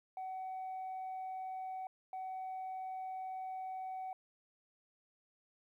sine tone bursts at uneven times, 753 Hz, F#5, 30 cents sharp, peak -38 dBFS, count 2, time 0.17-1.87 / 2.13-4.13 s, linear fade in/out 2 ms, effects tanh soft clip ceiling -38 dBFS + 13-bit

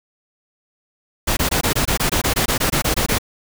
pink noise bursts, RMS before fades -18 dBFS, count 16, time 1.27-3.185 s, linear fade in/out 10 ms, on 100 ms, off 21 ms, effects none

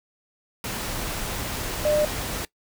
sine tone in noise, 601 Hz, D5, 40 cents sharp, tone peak -18 dBFS, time 1.85-2.05 s, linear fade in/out 2 ms, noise pink, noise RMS -30 dBFS, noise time 0.64-2.45 s, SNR +9 dB, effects noise-tail reverb RT60 0.1 s tail -20 dB re dry

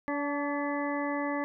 harmonic tone with a mistuned harmonic, 286.9 Hz, D4, 40 cents flat, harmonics 1 / 2 / 3 / 4 / 6 / 7, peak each -32 / -35 / -37 / -38 / -40 / -40 dBFS, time 0.08-1.44 s, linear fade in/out 0 ms, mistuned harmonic 3, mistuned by +26 cents, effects none

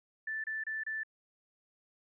sine tone bursts, 1760 Hz, A6, in tune, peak -34 dBFS, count 4, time 0.27-1.034 s, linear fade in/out 5 ms, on 170 ms, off 28 ms, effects none

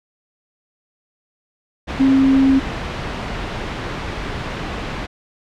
sine tone in noise, 268.4 Hz, C4, 44 cents sharp, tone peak -10 dBFS, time 1.99-2.6 s, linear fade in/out 20 ms, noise pink, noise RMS -25 dBFS, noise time 1.87-5.07 s, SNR +12 dB, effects low-pass 3000 Hz 12 dB/octave

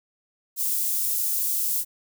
white high-pass noise, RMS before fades -25 dBFS, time 0.56-1.85 s, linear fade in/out 50 ms, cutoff 9300 Hz, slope 12 dB/octave, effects none

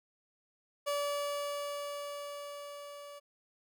30% pulse tone with level ramp, 576 Hz, D5, 34 cents flat, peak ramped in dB -28 to -44 dBFS, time 0.86-3.2 s, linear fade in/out 20 ms, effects none

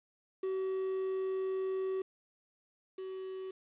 triangle tone pair in turn, 380 / 378.4 Hz, F#4 / F#4, +46 / +39 cents, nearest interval unison, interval 7 cents, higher first, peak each -30 / -37 dBFS, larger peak first, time 0.43-2.02 / 2.98-3.51 s, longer first, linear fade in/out 5 ms, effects resampled to 8000 Hz + 10-bit

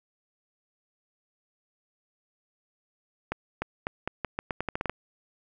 accelerating click train, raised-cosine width 0.5 ms, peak -14 dBFS, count 13, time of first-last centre 3.32-4.896 s, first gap 300 ms, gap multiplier 0.83, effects none

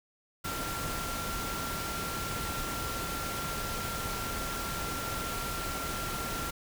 sine tone in noise, 1372 Hz, F6, 31 cents flat, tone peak -38 dBFS, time 0.44-6.51 s, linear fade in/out 10 ms, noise pink, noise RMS -36 dBFS, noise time 0.44-6.51 s, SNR -5 dB, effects none

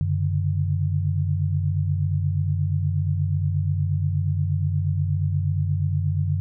sine tone cluster, 94.4 / 140.5 / 148.9 Hz, F#2 / C#3 / D3, +35 / +24 / +24 cents, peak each -22 / -28 / -25 dBFS, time 0.01-6.4 s, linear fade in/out 0 ms, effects none

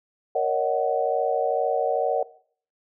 sine chord, D# minor seventh, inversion second, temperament just, 466.7 / 560 / 622.3 / 746.7 Hz, A#4 / C#5 / D#5 / F#5, +2 / +18 / 0 / +16 cents, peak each -26 / -26 / -27 / -25 dBFS, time 0.35-2.23 s, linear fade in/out 5 ms, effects noise-tail reverb RT60 0.5 s tail -18 dB re dry

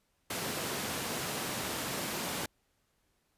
pink high-pass noise, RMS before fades -36 dBFS, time 0.3-2.46 s, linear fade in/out 5 ms, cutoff 150 Hz, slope 12 dB/octave, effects pink hiss -75 dBFS RMS until 3.37 s + resampled to 32000 Hz

